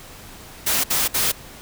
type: noise bursts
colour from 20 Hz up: white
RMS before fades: -20 dBFS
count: 3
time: 0.66-1.32 s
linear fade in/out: 10 ms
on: 180 ms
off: 60 ms
effects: pink hiss -41 dBFS RMS until 1.61 s